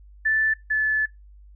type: tone pair in turn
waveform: sine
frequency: 1757 / 1733.8 Hz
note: A6 / A6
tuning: -3 / -26 cents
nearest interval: unison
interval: 23 cents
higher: first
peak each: -18 / -19 dBFS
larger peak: first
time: 0.25-0.54 / 0.7-1.06 s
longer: second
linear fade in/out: 10 ms
effects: noise-tail reverb RT60 0.2 s tail -22 dB re dry + added 50 Hz sine -45 dBFS peak until 1.55 s